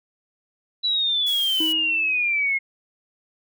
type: exponential sweep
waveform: sine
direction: down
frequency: 3969 to 2143 Hz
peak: -19 dBFS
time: 0.83-2.59 s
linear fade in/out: 20 ms
type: noise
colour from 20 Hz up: blue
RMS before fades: -35 dBFS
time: 1.26-1.73 s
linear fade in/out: 10 ms
type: tone with exponential decay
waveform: triangle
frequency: 317.2 Hz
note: D#4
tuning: 33 cents sharp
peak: -21 dBFS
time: 1.6-2.34 s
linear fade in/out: 5 ms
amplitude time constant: 160 ms
effects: none